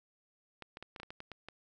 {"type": "clicks", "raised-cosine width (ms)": 0.3, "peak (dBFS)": -29, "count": 10, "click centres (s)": [0.623, 0.771, 0.826, 0.962, 1, 1.032, 1.105, 1.204, 1.317, 1.486], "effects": []}